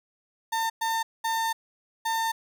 35% pulse tone bursts at uneven times, 903 Hz, A5, 45 cents sharp, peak -23 dBFS, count 4, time 0.52-0.7 / 0.81-1.03 / 1.24-1.53 / 2.05-2.32 s, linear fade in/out 10 ms, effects none

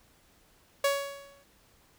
sawtooth tone with exponential decay, 560 Hz, C#5, 18 cents sharp, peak -18 dBFS, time 0.84-1.44 s, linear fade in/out 5 ms, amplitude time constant 130 ms, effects pink hiss -63 dBFS RMS until 1.98 s

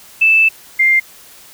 sine tone pair in turn, 2637 / 2103 Hz, E7 / C7, 0 / +8 cents, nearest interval major third, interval 392 cents, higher first, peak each -7 / -8 dBFS, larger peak first, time 0.21-0.49 / 0.79-1 s, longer first, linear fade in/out 10 ms, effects white hiss -41 dBFS RMS until 1.53 s

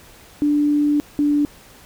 sine tone pair in turn, 293.7 / 292.3 Hz, D4 / D4, 0 / -8 cents, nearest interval unison, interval 8 cents, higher first, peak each -14 / -14 dBFS, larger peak neither, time 0.42-1 / 1.19-1.45 s, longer first, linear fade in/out 0 ms, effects pink hiss -46 dBFS RMS until 1.85 s

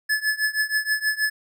square tone with tremolo, 1722 Hz, A6, 38 cents flat, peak -18 dBFS, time 0.09-1.3 s, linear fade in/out 10 ms, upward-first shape triangle, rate 6.3 Hz, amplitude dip 95%, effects none

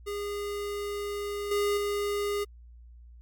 square tone with level steps, 408.8 Hz, G#4, 27 cents flat, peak -32 / -25 / -28 dBFS, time 0.06-2.45 s, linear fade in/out 20 ms, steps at 1.51 / 1.77 s, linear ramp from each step 5 ms, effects added 59 Hz sine -47 dBFS peak until 3.21 s + MP3 96 kbps

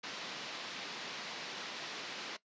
white band-pass noise, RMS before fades -44 dBFS, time 0.03-2.37 s, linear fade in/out 10 ms, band 160 to 4800 Hz, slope 24 dB/octave, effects noise-tail reverb RT60 0.1 s tail -17 dB re dry + resampled to 16000 Hz

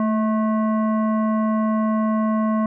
sine tone with frequency modulation, 220 Hz, A3, in tune, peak -17 dBFS, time 0-2.66 s, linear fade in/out 2 ms, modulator 865 Hz, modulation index 0.68, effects none

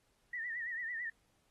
sine tone with vibrato, 1882 Hz, A#6, 16 cents sharp, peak -37 dBFS, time 0.33-1.1 s, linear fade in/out 5 ms, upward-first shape triangle, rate 9 Hz, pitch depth 110 cents each way, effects pink hiss -75 dBFS RMS until 1.5 s + AAC 32 kbps

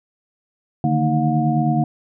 sine tone cluster, 147.3 / 156.7 / 228.4 / 312 / 716 Hz, D3 / D#3 / A#3 / D#4 / F5, +6 / +13 / -35 / +5 / +43 cents, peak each -19 / -26 / -21 / -24 / -22 dBFS, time 0.84-1.84 s, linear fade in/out 2 ms, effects none

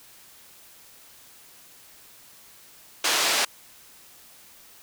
white band-pass noise, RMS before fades -23 dBFS, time 3.04-3.45 s, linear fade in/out 5 ms, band 390 to 5800 Hz, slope 12 dB/octave, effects white hiss -51 dBFS RMS until 4.82 s

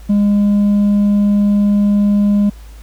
triangle tone with hard clipping, 204.4 Hz, G#3, 27 cents flat, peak -8 dBFS, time 0.09-2.5 s, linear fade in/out 10 ms, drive 1 dB, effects added 53 Hz sine -32 dBFS peak until 2.82 s + pink hiss -46 dBFS RMS until 2.82 s

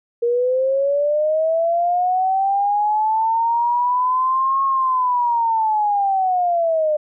sine linear two-way sweep, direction up then down, 468.1 to 1089 to 599 Hz, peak -15 dBFS, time 0.22-6.97 s, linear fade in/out 10 ms, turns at 4.64 s, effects none

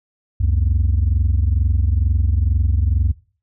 sine tone pair together, 67 / 89.2 Hz, C2 / F2, +42 / +37 cents, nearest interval perfect fourth, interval 495 cents, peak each -15 dBFS, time 0.4-3.12 s, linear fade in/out 10 ms, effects noise-tail reverb RT60 0.4 s tail -19 dB re dry + tanh soft clip ceiling -10 dBFS

